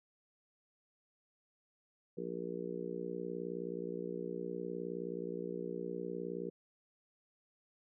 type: harmonic tone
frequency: 59.3 Hz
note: A#1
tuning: 30 cents sharp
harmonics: 3 / 4 / 5 / 6 / 7 / 8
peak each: -45 / -50 / -48 / -45 / -43 / -44 dBFS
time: 2.17-6.5 s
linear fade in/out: 10 ms
effects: none